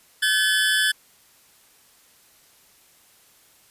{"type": "tone pair together", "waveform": "25% pulse", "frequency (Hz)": [1532.4, 1716], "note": ["G6", "A6"], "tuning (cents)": [-40, -44], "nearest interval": "major second", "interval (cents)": 196, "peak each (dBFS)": [-19, -16], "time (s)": [0.22, 0.92], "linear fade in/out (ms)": 10, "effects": ["white hiss -56 dBFS RMS until 3.7 s", "resampled to 32000 Hz"]}